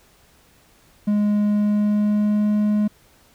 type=tone with pitch glide; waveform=triangle; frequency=207.7 to 209.7 Hz; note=G#3 to G#3; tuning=0 to +17 cents; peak=-14 dBFS; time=1.07-2.88 s; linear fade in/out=10 ms; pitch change=+17 cents; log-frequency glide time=1.47-2.53 s; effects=pink hiss -55 dBFS RMS until 3.34 s